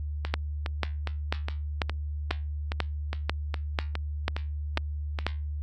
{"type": "two click trains", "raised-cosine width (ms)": 0.3, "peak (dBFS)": [-9, -15], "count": [11, 13], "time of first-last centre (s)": [[0.34, 5.266], [0.25, 5.188]], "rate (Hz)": [2.03, 2.43], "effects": ["added 74 Hz sine -30 dBFS peak until 5.62 s", "Opus 48 kbps"]}